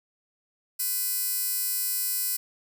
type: tone with high-pass filter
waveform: 15% pulse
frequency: 500 Hz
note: B4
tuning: 21 cents sharp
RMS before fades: -28 dBFS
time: 0.79-2.37 s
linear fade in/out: 10 ms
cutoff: 10000 Hz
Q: 0.82
effects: none